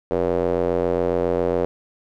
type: tone with band-pass filter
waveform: square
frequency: 43.65 Hz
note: F1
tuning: in tune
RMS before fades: -21 dBFS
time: 0.11-1.65 s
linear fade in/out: 0 ms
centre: 490 Hz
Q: 3.2
effects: none